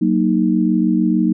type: chord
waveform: sine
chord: D# minor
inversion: first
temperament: just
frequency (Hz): 186.68 / 233.3 / 311.1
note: F#3 / A#3 / D#4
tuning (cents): +16 / +2 / 0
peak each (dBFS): -17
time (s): 0.01-1.33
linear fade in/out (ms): 10
effects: none